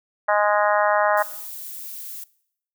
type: harmonic tone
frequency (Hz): 207.7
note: G#3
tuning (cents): 0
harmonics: 3 / 4 / 5 / 6 / 7 / 8 / 9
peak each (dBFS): -20 / -22 / -24 / -26 / -27 / -28 / -29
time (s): 0.28-1.23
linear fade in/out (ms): 10
type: noise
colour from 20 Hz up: violet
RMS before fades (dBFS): -35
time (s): 1.17-2.24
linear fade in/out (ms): 5
effects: noise-tail reverb RT60 0.7 s tail -21 dB re dry